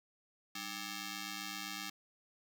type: ring-modulated tone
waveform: 5% pulse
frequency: 493.9 Hz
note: B4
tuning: in tune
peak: -26 dBFS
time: 0.55-1.9 s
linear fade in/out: 5 ms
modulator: 687 Hz
effects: none